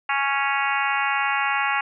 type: harmonic tone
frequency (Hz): 277.2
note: C#4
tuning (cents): 0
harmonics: 3 / 4 / 5 / 6 / 7 / 8 / 9 / 10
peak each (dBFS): -26 / -27 / -28 / -29 / -29 / -30 / -31 / -31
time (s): 0.09-1.81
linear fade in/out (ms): 5
effects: none